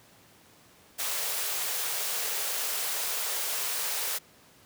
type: high-pass noise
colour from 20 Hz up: white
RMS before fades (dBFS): -31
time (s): 0.98-4.19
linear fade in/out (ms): 20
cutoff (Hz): 390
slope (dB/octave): 96
effects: pink hiss -57 dBFS RMS until 4.65 s + high-pass 100 Hz 12 dB/octave